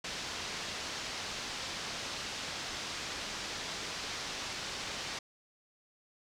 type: low-pass noise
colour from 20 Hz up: white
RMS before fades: -40 dBFS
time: 0.04-5.19 s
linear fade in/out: 5 ms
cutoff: 5800 Hz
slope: 24 dB/octave
effects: none